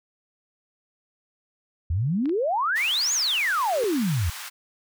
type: exponential two-way sweep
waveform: sine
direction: up then down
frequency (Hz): 75.7 to 6970 to 75.7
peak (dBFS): -21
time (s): 1.9-4.3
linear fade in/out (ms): 5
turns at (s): 3.13
type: clicks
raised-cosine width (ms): 0.3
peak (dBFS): -26 / -28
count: 2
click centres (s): 2.257 / 2.294
type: high-pass noise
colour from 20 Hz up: pink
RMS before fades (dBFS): -37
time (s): 2.75-4.5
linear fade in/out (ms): 20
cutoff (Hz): 1000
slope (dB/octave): 24
type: tone with exponential growth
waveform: sine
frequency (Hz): 392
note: G4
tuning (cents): 0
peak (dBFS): -26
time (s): 3.67-3.84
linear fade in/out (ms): 1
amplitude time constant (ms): 35
effects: none